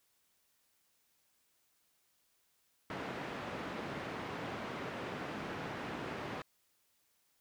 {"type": "band-pass noise", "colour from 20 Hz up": "pink", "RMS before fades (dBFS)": -42, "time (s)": [2.9, 6.42], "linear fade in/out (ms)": 2, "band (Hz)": [160, 2200], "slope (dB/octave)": 12, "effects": ["white hiss -75 dBFS RMS until 7.4 s"]}